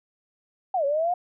sine linear two-way sweep, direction down then up, 790 to 546 to 729 Hz, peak -21 dBFS, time 0.74-1.14 s, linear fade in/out 5 ms, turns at 0.85 s, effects none

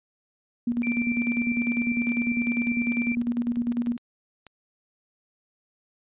sine tone with tremolo, 238.8 Hz, A#3, 42 cents sharp, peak -21 dBFS, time 0.67-3.97 s, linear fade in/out 5 ms, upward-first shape square, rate 10 Hz, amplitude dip 60%
sine tone, 2349 Hz, D7, in tune, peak -29 dBFS, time 0.83-3.15 s, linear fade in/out 2 ms
clicks, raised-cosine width 0.2 ms, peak -28 dBFS, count 10, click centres 2.092 / 2.47 / 2.671 / 2.923 / 3.215 / 3.558 / 3.724 / 3.862 / 3.978 / 4.467 s
effects resampled to 8000 Hz

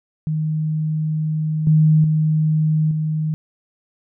sine tone with level steps, 155.56 Hz, D#3, in tune, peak -18 / -10 / -14 / -18 dBFS, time 0.27-3.34 s, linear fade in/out 0 ms, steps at 1.67 / 2.04 / 2.91 s, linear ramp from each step 2 ms, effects none

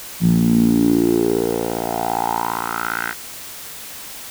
10% pulse tone with band-pass filter sweep, 57.4 Hz, A#1, 26 cents flat, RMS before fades -18 dBFS, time 0.2-3.15 s, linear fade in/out 50 ms, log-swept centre 170 to 1700 Hz, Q 5, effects white hiss -34 dBFS RMS until 4.3 s

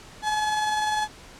35% pulse tone with tremolo, 852 Hz, G#5, 44 cents sharp, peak -20 dBFS, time 0.22-1.08 s, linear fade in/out 50 ms, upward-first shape square, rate 20 Hz, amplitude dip 25%, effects pink hiss -46 dBFS RMS until 1.39 s + low-pass 8000 Hz 12 dB/octave

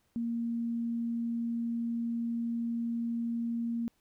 sine tone, 233.1 Hz, A#3, in tune, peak -30 dBFS, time 0.16-3.88 s, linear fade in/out 0 ms, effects pink hiss -73 dBFS RMS until 4 s

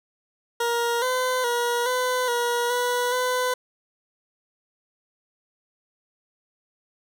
20% pulse tone with pitch steps, 471.1 / 509 / 478.6 / 504 / 478.9 / 490.2 / 503 Hz, A#4 / C5 / A#4 / B4 / A#4 / B4 / B4, +18 / -48 / +46 / +35 / +47 / -13 / +32 cents, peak -17 dBFS, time 0.6-3.54 s, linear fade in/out 5 ms, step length 420 ms, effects none

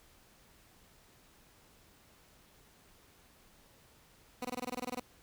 15% pulse tone bursts, 248.5 Hz, B3, 11 cents sharp, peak -29 dBFS, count 12, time 4.42-4.998 s, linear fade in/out 2 ms, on 28 ms, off 22 ms, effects pink hiss -63 dBFS RMS until 5.22 s

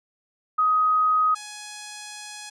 sine / 5% pulse tone pair in turn, 1256 / 838.3 Hz, D#6 / G#5, +16 / +16 cents, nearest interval perfect fifth, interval 700 cents, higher first, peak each -17 / -24 dBFS, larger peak first, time 0.58-1.35 / 1.35-2.5 s, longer second, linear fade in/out 10 ms, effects resampled to 22050 Hz

